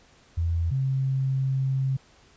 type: tone pair in turn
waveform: sine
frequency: 83.8 / 133.52 Hz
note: E2 / C3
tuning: +29 / +35 cents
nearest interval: minor sixth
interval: 806 cents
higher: second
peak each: -22 dBFS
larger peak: neither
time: 0.37-0.71 / 0.71-1.97 s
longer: second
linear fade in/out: 10 ms
effects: pink hiss -57 dBFS RMS until 2.36 s + resampled to 16000 Hz